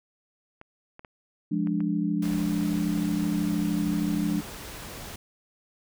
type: clicks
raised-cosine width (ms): 0.5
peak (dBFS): -29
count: 9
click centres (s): 0.614 / 0.994 / 1.048 / 1.672 / 1.805 / 2.255 / 2.333 / 2.61 / 2.977
type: chord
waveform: sine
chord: D diminished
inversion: first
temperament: equal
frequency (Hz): 174.61 / 207.7 / 293.7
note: F3 / Ab3 / D4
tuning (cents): 0 / 0 / 0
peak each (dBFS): -28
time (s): 1.51-4.41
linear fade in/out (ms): 10
type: noise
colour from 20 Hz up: pink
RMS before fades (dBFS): -40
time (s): 2.22-5.16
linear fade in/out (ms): 5
effects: none